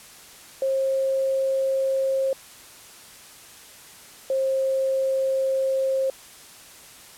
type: tone pair in turn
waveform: sine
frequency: 535 / 532.5 Hz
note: C5 / C5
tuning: +38 / +30 cents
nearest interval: unison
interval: 8 cents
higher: first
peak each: -20 dBFS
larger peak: neither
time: 0.62-2.33 / 4.3-6.1 s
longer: second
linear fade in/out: 2 ms
effects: white hiss -46 dBFS RMS until 7.17 s + low-pass 12000 Hz 12 dB/octave